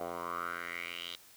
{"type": "tone with band-pass filter sweep", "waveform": "10% pulse", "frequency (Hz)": 86.2, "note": "F2", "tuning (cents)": -22, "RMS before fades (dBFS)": -40, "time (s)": [0, 1.16], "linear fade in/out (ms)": 5, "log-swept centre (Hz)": [720, 3600], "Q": 4.8, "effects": ["white hiss -58 dBFS RMS until 1.36 s"]}